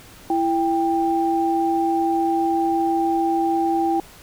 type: tone pair together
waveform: sine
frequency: 333.1 / 790.4 Hz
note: E4 / G5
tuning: +18 / +14 cents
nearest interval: octave + minor third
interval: 1496 cents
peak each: -20 dBFS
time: 0.3-4 s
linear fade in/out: 2 ms
effects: pink hiss -45 dBFS RMS until 4.22 s